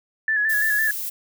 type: tone with vibrato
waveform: sine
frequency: 1722 Hz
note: A6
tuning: 38 cents flat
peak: -18 dBFS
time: 0.28-0.91 s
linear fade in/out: 2 ms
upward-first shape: square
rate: 5.9 Hz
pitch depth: 40 cents each way
type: noise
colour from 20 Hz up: violet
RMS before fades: -29 dBFS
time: 0.49-1.1 s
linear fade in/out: 10 ms
effects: none